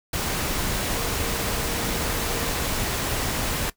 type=tone in noise; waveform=sine; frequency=464.8 Hz; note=A#4; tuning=5 cents flat; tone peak=-36 dBFS; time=0.94-2.51 s; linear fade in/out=5 ms; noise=pink; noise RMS=-26 dBFS; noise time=0.13-3.7 s; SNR=-13 dB; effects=noise-tail reverb RT60 0.1 s tail -18 dB re dry